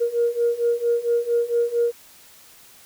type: beating tone pair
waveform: sine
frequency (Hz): 469.8 / 474.2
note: A#4 / A#4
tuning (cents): +13 / +30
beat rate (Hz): 4.4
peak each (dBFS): -22 / -20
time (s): 0-1.92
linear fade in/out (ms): 20
effects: tanh soft clip ceiling -11 dBFS + white hiss -49 dBFS RMS until 2.85 s